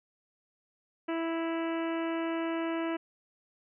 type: harmonic tone with a mistuned harmonic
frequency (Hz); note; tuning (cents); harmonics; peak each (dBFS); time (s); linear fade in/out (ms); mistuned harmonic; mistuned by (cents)
329.6; E4; 0; 1 / 2 / 3 / 4 / 5 / 6 / 7 / 8 / 9; -31 / -37 / -41 / -43 / -45 / -47 / -48 / -49 / -50; 1.08-2.97; 10; 9; -16
effects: none